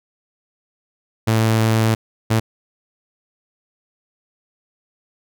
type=tone bursts at uneven times; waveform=sawtooth; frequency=111.4 Hz; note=A2; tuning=22 cents sharp; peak=-10 dBFS; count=2; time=1.27-1.95 / 2.3-2.4 s; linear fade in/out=10 ms; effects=none